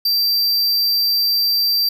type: tone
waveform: square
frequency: 4694 Hz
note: D8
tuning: 2 cents flat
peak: -15 dBFS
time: 0.05-1.89 s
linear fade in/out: 5 ms
effects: none